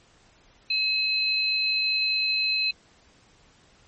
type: tone pair together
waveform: sine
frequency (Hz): 2567 / 4075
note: E7 / C8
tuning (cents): -47 / -47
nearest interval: minor sixth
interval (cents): 800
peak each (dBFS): -25 / -24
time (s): 0.7-2.71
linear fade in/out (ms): 5
effects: pink hiss -58 dBFS RMS until 3.87 s + MP3 32 kbps